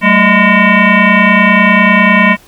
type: tone with frequency modulation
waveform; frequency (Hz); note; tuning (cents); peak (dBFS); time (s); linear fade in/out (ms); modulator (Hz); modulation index
sine; 1020; C6; -44; -4; 0.01-2.37; 50; 414; 3.5
effects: pink hiss -42 dBFS RMS until 2.47 s